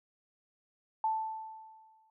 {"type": "tone with exponential decay", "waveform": "sine", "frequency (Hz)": 880, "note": "A5", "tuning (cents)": 0, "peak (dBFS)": -26, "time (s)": [1.04, 2.1], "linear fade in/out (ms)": 2, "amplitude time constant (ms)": 230, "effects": []}